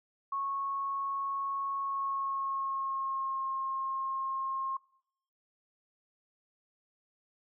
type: tone with pitch glide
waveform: sine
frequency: 1100 to 1070.5 Hz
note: C#6 to C6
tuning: -14 to +39 cents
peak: -31 dBFS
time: 0.32-4.77 s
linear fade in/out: 5 ms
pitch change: -47 cents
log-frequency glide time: 1.81-3.48 s
effects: noise-tail reverb RT60 0.7 s tail -23 dB re dry